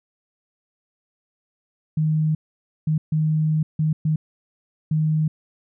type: tone bursts at uneven times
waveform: sine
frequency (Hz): 155.56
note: D#3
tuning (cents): 0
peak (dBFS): -17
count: 6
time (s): 1.97-2.35 / 2.87-2.98 / 3.12-3.63 / 3.79-3.93 / 4.05-4.16 / 4.91-5.28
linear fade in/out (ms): 5
effects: none